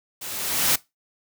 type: noise with level ramp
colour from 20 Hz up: white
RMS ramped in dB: -35 to -18 dBFS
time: 0.21-0.76 s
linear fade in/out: 10 ms
effects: noise-tail reverb RT60 0.2 s tail -20 dB re dry + high-pass 80 Hz 12 dB/octave